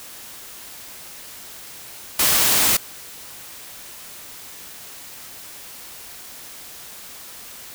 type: noise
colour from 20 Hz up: white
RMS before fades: -17 dBFS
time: 2.19-2.77 s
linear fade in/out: 5 ms
effects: white hiss -39 dBFS RMS until 7.74 s